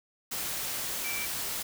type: tone in noise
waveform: sine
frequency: 2329 Hz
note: D7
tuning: 15 cents flat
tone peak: -35 dBFS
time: 1.04-1.26 s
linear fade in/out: 10 ms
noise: white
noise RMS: -34 dBFS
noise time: 0.31-1.63 s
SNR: -4 dB
effects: none